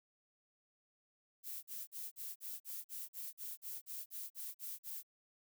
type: noise bursts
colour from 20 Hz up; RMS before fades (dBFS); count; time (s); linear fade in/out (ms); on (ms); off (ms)
violet; -45; 15; 1.43-5.032; 50; 200; 43
effects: none